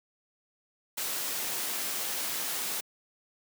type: noise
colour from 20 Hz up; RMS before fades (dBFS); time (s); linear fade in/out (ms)
white; -33; 0.97-2.81; 10
effects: high-pass 200 Hz 12 dB/octave